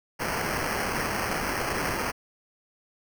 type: noise with sample-and-hold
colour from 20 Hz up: white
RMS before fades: -29 dBFS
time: 0.19-2.12 s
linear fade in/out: 20 ms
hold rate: 3675 Hz
effects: none